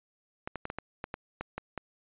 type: clicks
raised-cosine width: 0.5 ms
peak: -20 dBFS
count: 10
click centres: 0.475 / 0.557 / 0.654 / 0.701 / 0.786 / 1.041 / 1.141 / 1.41 / 1.58 / 1.777 s
effects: resampled to 8000 Hz